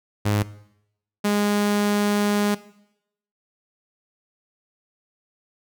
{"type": "tone pair in turn", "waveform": "sawtooth", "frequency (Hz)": [103.83, 206], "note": ["G#2", "G#3"], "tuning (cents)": [0, -14], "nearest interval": "octave", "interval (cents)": 1186, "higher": "second", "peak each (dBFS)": -15, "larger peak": "neither", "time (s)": [[0.25, 0.43], [1.24, 2.55]], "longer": "second", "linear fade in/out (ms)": 10, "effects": ["noise-tail reverb RT60 0.8 s tail -18 dB re dry"]}